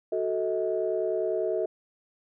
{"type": "chord", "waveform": "sine", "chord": "D# diminished", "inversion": "first", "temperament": "equal with one note detuned", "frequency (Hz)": [370, 440, 638.6], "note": ["F#4", "A4", "D#5"], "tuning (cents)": [0, 0, 45], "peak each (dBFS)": -29, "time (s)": [0.12, 1.66], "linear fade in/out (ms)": 5, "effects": ["tanh soft clip ceiling -15 dBFS"]}